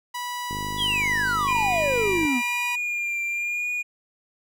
sawtooth tone with pitch glide, 980 to 969.3 Hz, B5 to B5, -14 to -33 cents, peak -25 dBFS, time 0.14-2.76 s, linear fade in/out 10 ms, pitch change -19 cents, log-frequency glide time 2-2.07 s
click train, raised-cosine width 3 ms, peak -22 dBFS, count 90, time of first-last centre 0.51-2.252 s, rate 51.1 Hz
triangle exponential sweep, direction down, 3500 to 229.6 Hz, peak -20 dBFS, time 0.77-2.42 s, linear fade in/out 50 ms
triangle tone with vibrato, 2410 Hz, D7, 44 cents sharp, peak -23 dBFS, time 1.47-3.83 s, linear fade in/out 20 ms, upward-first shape triangle, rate 1 Hz, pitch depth 32 cents each way
effects none

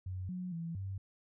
sine tone with pitch steps, 92.6 / 181.6 / 166.8 / 96.7 Hz, F#2 / F#3 / E3 / G2, +2 / -32 / +21 / -23 cents, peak -37 dBFS, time 0.06-0.98 s, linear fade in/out 5 ms, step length 230 ms, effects none

